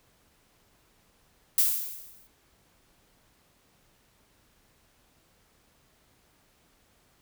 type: noise with exponential decay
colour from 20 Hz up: violet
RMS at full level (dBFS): -20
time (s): 1.58-2.27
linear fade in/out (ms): 2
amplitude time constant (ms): 150
effects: pink hiss -65 dBFS RMS until 7.21 s